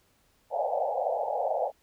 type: band-pass noise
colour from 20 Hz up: white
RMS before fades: -29 dBFS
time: 0.5-1.72 s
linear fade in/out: 50 ms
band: 490 to 840 Hz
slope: 96 dB/octave
effects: pink hiss -67 dBFS RMS until 1.82 s